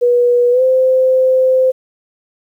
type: tone with pitch glide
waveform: sine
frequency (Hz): 485.8 to 517.7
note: B4 to C5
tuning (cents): -29 to -18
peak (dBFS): -8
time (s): 0.01-1.72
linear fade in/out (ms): 20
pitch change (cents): +111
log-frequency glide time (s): 0.51-0.62
effects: 8-bit